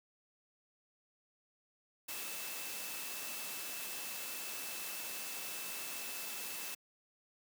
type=tone in noise; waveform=sine; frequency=2637 Hz; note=E7; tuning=in tune; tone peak=-50 dBFS; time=2.08-6.75 s; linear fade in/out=10 ms; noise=white; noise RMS=-43 dBFS; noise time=2.08-6.75 s; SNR=-10 dB; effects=high-pass 200 Hz 12 dB/octave